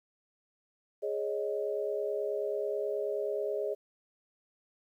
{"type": "chord", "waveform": "sine", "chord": "Ab suspended fourth", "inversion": "none", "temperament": "just", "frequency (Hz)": [415.3, 553.7, 623], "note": ["Ab4", "Db5", "Eb5"], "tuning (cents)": [0, -2, 2], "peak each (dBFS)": [-33, -36, -36], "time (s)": [1.02, 3.75], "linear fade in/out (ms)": 20, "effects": ["11-bit"]}